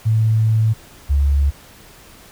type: tone pair in turn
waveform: sine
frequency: 110.5 / 70.44 Hz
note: A2 / C#2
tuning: +8 / +28 cents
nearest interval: minor sixth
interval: 780 cents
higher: first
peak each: -12 dBFS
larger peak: neither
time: 0.05-0.74 / 1.09-1.51 s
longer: first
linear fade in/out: 20 ms
effects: pink hiss -44 dBFS RMS until 2.31 s